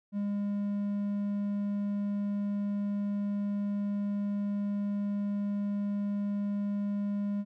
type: tone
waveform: triangle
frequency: 203.2 Hz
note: G#3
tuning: 38 cents flat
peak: -27 dBFS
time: 0.12-7.45 s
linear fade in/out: 50 ms
effects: none